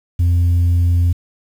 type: tone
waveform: sine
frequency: 86.8 Hz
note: F2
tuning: 10 cents flat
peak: -8 dBFS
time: 0.19-1.13 s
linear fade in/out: 10 ms
effects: tanh soft clip ceiling -10 dBFS + 7-bit